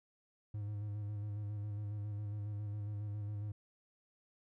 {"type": "tone with vibrato", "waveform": "triangle", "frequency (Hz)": 103.83, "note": "G#2", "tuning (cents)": 0, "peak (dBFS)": -36, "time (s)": [0.54, 3.52], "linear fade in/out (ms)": 5, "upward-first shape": "square", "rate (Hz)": 7.3, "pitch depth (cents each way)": 28, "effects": []}